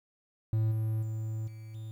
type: tone with level steps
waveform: triangle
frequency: 110.1 Hz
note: A2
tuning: 2 cents sharp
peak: -23 / -26 / -30 / -40 / -36 dBFS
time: 0.53-1.91 s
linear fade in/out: 0 ms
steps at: 0.71 / 1.02 / 1.47 / 1.74 s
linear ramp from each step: 10 ms
effects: 10-bit